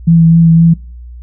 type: tone with vibrato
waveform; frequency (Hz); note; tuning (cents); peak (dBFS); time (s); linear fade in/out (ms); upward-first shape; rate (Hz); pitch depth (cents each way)
sine; 165.4; E3; +6; -3; 0.07-0.74; 10; triangle; 3.9; 20
effects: noise-tail reverb RT60 0.4 s tail -24 dB re dry + added 60 Hz sine -27 dBFS peak until 1.22 s